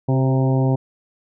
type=harmonic tone with a mistuned harmonic; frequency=132.4 Hz; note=C3; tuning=21 cents sharp; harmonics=1 / 2 / 3 / 4 / 5 / 6 / 7; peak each=-16 / -22 / -26 / -28 / -30 / -32 / -33 dBFS; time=0.08-0.76 s; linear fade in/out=10 ms; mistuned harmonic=3; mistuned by=-28 cents; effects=none